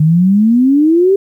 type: exponential sweep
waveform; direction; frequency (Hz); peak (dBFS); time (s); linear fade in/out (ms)
sine; up; 149.9 to 400.7; -6; 0-1.16; 5
effects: 8-bit